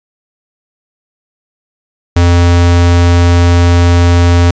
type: tone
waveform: square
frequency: 86.8 Hz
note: F2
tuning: 10 cents flat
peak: -5 dBFS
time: 2.16-4.51 s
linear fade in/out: 5 ms
effects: resampled to 16000 Hz + 7-bit